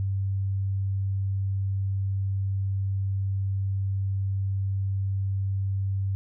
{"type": "tone", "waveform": "sine", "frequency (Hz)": 97.3, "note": "G2", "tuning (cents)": -12, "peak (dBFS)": -24, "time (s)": [0, 6.15], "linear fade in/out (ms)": 0, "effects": []}